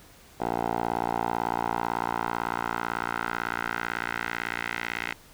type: tone with band-pass filter sweep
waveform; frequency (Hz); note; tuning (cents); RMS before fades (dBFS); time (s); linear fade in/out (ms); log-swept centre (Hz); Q
10% pulse; 58; A#1; -8; -30; 0.4-5.13; 5; 670 to 2100; 2.3
effects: pink hiss -53 dBFS RMS until 5.33 s